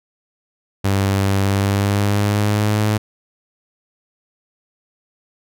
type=tone with pitch glide; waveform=sawtooth; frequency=98.1 to 106.36 Hz; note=G2 to G#2; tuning=+2 to +42 cents; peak=-11 dBFS; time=0.84-2.98 s; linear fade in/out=10 ms; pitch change=+140 cents; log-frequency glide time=1.42-2.86 s; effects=none